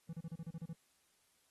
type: tone bursts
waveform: triangle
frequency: 164.81 Hz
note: E3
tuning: in tune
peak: -39 dBFS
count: 9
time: 0.09-0.732 s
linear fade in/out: 5 ms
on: 42 ms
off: 33 ms
effects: white hiss -74 dBFS RMS until 1.5 s + AAC 32 kbps